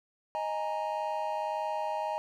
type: chord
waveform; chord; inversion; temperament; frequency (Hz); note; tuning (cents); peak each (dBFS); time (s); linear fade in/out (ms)
triangle; D# suspended fourth; none; equal; 622.3 / 830.6 / 932.3; D#5 / G#5 / A#5; 0 / 0 / 0; -33; 0.35-2.18; 0
effects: none